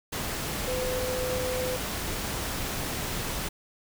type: tone in noise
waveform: sine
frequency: 507 Hz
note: B4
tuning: 45 cents sharp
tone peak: -29 dBFS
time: 0.67-1.77 s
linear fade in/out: 10 ms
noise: pink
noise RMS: -32 dBFS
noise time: 0.12-3.49 s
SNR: 0 dB
effects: none